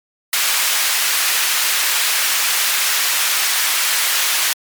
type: high-pass noise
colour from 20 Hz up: pink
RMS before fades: -17 dBFS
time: 0.33-4.53 s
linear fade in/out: 2 ms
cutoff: 1600 Hz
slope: 12 dB/octave
effects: MP3 96 kbps